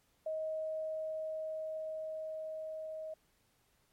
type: tone with level ramp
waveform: sine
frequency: 630 Hz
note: D#5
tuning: 21 cents sharp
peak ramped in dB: -34 to -40 dBFS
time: 0.26-3.14 s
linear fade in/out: 5 ms
effects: pink hiss -73 dBFS RMS until 3.92 s + MP3 64 kbps